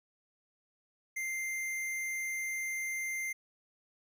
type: tone with hard clipping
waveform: sine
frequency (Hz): 2093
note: C7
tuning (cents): 0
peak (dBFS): -35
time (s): 1.16-3.33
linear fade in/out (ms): 10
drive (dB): 17
effects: none